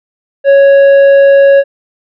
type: tone with tanh clipping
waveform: sine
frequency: 554.4 Hz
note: C#5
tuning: in tune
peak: -3 dBFS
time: 0.44-1.64 s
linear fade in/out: 50 ms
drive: 7 dB
effects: none